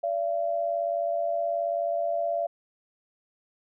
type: tone pair together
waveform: sine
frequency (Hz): 580 / 678.8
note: D5 / F5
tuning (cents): -22 / -49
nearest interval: minor third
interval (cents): 273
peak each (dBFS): -30 / -26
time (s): 0.03-2.47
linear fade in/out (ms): 10
effects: none